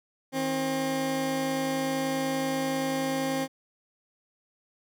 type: tone pair together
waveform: 20% pulse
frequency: 158.4 / 266.4 Hz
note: D#3 / C4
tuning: +31 / +31 cents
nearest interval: major sixth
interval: 900 cents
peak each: -32 / -22 dBFS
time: 0.32-3.48 s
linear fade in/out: 50 ms
effects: none